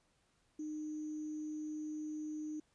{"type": "tone with sample-and-hold", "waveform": "sine", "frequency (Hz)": 306, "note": "D#4", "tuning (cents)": -29, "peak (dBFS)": -39, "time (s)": [0.59, 2.6], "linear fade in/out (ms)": 5, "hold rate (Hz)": 6300, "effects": ["pink hiss -75 dBFS RMS until 2.74 s", "resampled to 22050 Hz"]}